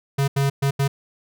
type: tone bursts at uneven times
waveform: square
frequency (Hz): 138.59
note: C#3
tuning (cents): 0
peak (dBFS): -18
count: 4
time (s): 0.18-0.28 / 0.36-0.5 / 0.62-0.71 / 0.79-0.88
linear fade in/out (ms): 10
effects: none